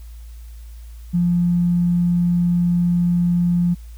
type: tone with tanh clipping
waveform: triangle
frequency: 174.6 Hz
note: F3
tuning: in tune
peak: -14 dBFS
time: 1.13-3.75 s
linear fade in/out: 20 ms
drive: 3 dB
effects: added 57 Hz sine -34 dBFS peak until 3.97 s + white hiss -54 dBFS RMS until 3.97 s